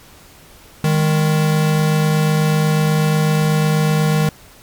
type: tone pair together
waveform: square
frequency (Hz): 155.56 / 203.7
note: D#3 / G#3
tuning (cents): 0 / -33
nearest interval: perfect fourth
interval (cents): 467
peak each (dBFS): -14 / -22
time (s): 0.84-4.29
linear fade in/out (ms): 2
effects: pink hiss -44 dBFS RMS until 4.62 s + MP3 96 kbps